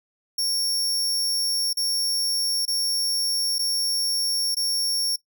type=tone with dropouts; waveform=sawtooth; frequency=5500 Hz; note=F8; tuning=27 cents flat; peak=-20 dBFS; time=0.38-5.16 s; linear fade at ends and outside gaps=5 ms; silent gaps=1.731-1.77 / 2.654-2.678 / 3.584-3.591 / 4.547-4.567 s; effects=noise-tail reverb RT60 0.1 s tail -18 dB re dry